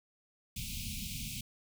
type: band-stop noise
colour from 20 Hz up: pink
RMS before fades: -40 dBFS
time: 0.56-1.41 s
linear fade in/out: 5 ms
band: 250 to 2300 Hz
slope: 96 dB/octave
effects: none